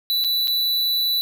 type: tone with dropouts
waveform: square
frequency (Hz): 3965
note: B7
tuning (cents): +6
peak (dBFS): -19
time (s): 0.1-1.21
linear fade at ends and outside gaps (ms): 0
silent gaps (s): 0.24-0.246 / 0.473-0.48
effects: none